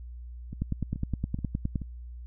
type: two click trains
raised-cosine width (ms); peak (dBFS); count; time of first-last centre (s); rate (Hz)
5; -16 / -24; 12 / 4; 0.62-1.758 / 0.53-1.818; 9.67 / 2.33
effects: added 60 Hz sine -39 dBFS peak until 2.26 s